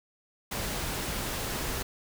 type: noise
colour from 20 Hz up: pink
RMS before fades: -33 dBFS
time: 0.51-1.83 s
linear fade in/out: 10 ms
effects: none